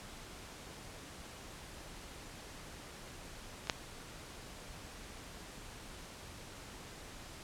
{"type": "clicks", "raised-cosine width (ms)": 0.2, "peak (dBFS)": [-27, -12], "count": 2, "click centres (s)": [3.672, 3.698], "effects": ["pink hiss -50 dBFS RMS until 7.43 s", "low-pass 10000 Hz 12 dB/octave"]}